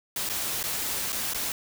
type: noise with dropouts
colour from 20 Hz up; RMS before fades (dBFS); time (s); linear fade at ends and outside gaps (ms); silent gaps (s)
white; -30; 0.16-1.52; 2; 0.291-0.297 / 0.63-0.638 / 1.122-1.127 / 1.336-1.345
effects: none